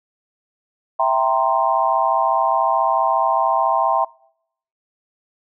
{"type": "chord", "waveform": "sine", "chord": "C dominant seventh", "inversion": "first", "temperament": "equal", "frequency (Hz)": [659.3, 784, 932.3, 1046.5], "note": ["E5", "G5", "Bb5", "C6"], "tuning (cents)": [0, 0, 0, 0], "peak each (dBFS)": -20, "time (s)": [0.99, 4.05], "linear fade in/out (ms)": 10, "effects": ["noise-tail reverb RT60 0.7 s tail -24 dB re dry"]}